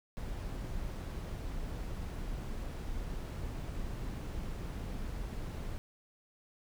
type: noise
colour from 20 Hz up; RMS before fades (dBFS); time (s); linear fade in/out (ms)
brown; -39; 0.17-5.78; 0
effects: none